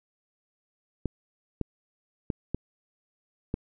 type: clicks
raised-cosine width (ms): 3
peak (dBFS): -15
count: 5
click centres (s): 1.057 / 1.613 / 2.302 / 2.546 / 3.541
effects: none